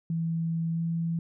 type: tone with pitch glide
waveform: sine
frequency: 164.81 to 166.44 Hz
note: E3 to E3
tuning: 0 to +17 cents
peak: -26 dBFS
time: 0.1-1.19 s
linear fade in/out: 2 ms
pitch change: +17 cents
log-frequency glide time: 0.72-0.81 s
effects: none